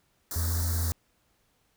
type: band-stop noise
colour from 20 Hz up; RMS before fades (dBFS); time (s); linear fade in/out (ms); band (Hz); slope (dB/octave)
white; -35; 0.31-0.92; 2; 1800 to 4100; 48
type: tone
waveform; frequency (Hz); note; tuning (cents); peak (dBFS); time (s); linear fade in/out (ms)
triangle; 83.5; E2; +23; -24; 0.36-0.92; 0
effects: pink hiss -70 dBFS RMS until 1.76 s